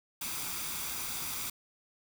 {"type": "noise with comb filter", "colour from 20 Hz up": "white", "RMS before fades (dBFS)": -37, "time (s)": [0.21, 1.5], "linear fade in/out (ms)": 5, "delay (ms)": 0.84, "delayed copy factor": 0.5, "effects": []}